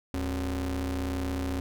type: ring-modulated tone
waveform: 40% pulse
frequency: 96.1 Hz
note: G2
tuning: 34 cents flat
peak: -25 dBFS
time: 0.14-1.6 s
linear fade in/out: 0 ms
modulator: 175 Hz
effects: none